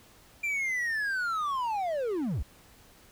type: linear sweep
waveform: triangle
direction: down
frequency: 2384 to 40.61 Hz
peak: -26 dBFS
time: 0.43-2.43 s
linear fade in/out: 10 ms
effects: pink hiss -57 dBFS RMS until 3.11 s